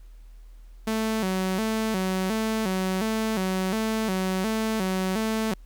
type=tone with vibrato; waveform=sawtooth; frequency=203.4 Hz; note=G#3; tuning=36 cents flat; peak=-20 dBFS; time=0.87-5.54 s; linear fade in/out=5 ms; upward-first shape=square; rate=1.4 Hz; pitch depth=140 cents each way; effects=added 40 Hz sine -43 dBFS peak until 5.65 s + pink hiss -65 dBFS RMS until 5.65 s